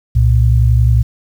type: tone pair together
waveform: sine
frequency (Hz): 65.41 / 116.54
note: C2 / A#2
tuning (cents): 0 / 0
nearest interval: minor seventh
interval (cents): 1000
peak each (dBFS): -10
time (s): 0.15-1.03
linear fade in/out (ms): 10
effects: 7-bit